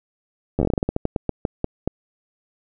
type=slowing click train; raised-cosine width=2 ms; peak=-7 dBFS; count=18; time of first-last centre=0.59-1.876 s; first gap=11 ms; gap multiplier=1.21; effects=none